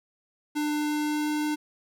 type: tone with pitch glide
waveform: square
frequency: 298.7 to 301 Hz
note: D4 to D4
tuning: +29 to +43 cents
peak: -26 dBFS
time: 0.55-1.56 s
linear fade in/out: 20 ms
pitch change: +14 cents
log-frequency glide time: 0.72-1.31 s
effects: none